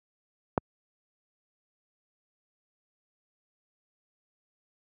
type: click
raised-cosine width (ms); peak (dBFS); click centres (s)
1; -9; 0.578
effects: high-pass 80 Hz 12 dB/octave